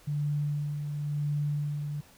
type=tone with tremolo; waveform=sine; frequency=146.83 Hz; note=D3; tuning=in tune; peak=-26 dBFS; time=0.07-2.01 s; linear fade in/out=10 ms; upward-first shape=sine; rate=0.95 Hz; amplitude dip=45%; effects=pink hiss -57 dBFS RMS until 2.17 s